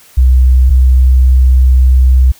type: tone pair in turn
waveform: sine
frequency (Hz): 63.7 / 64.03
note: C2 / C2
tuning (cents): -46 / -37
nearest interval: unison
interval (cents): 9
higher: second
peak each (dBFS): -3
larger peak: neither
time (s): 0.17-0.7 / 0.7-2.32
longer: second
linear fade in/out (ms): 10
effects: white hiss -42 dBFS RMS until 2.39 s